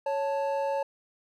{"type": "tone pair together", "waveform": "triangle", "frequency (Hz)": [554.4, 880], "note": ["C#5", "A5"], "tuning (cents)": [0, 0], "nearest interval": "minor sixth", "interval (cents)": 800, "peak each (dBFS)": [-26, -29], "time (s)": [0.06, 0.83], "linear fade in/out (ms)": 5, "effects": []}